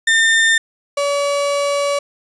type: tone pair in turn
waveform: 35% pulse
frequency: 1807 / 569.2 Hz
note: A6 / C#5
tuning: +46 / +46 cents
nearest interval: octave + minor sixth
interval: 2000 cents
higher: first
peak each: -9 / -14 dBFS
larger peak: first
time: 0.07-0.58 / 0.97-1.99 s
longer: second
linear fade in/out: 5 ms
effects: resampled to 22050 Hz + 8-bit